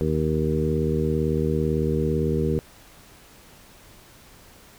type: harmonic tone with a mistuned harmonic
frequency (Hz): 77.9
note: D#2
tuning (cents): +3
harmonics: 1 / 2 / 3 / 4 / 5 / 6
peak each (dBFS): -28 / -25 / -28 / -31 / -27 / -28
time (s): 0.01-2.59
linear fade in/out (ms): 0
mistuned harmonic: 1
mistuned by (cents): -15
effects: pink hiss -50 dBFS RMS until 4.78 s